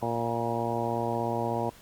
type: harmonic tone with a mistuned harmonic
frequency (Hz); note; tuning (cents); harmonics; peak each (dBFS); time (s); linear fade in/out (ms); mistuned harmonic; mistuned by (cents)
116.7; A#2; +2; 1 / 2 / 3 / 4 / 5 / 6 / 7 / 8; -35 / -35 / -35 / -35 / -35 / -35 / -35 / -35; 0.02-1.7; 5; 8; +35
effects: pink hiss -53 dBFS RMS until 1.81 s + Opus 48 kbps